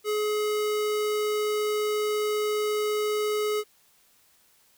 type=tone; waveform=square; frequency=422.7 Hz; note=G#4; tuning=31 cents sharp; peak=-25 dBFS; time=0.04-3.64 s; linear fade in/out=50 ms; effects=white hiss -62 dBFS RMS until 4.77 s